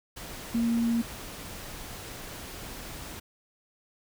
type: tone in noise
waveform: sine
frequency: 232.6 Hz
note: A#3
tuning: 4 cents flat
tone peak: -23 dBFS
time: 0.54-1.02 s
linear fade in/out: 10 ms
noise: pink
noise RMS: -41 dBFS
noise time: 0.16-3.2 s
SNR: +15 dB
effects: none